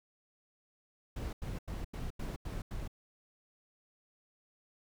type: noise bursts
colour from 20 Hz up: brown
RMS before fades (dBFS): -39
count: 7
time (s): 1.16-2.878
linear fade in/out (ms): 5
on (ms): 170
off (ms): 88
effects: none